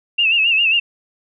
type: tone with vibrato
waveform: sine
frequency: 2700 Hz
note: E7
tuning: 41 cents sharp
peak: -12 dBFS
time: 0.18-0.8 s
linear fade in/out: 10 ms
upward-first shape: sine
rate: 7.4 Hz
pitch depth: 92 cents each way
effects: none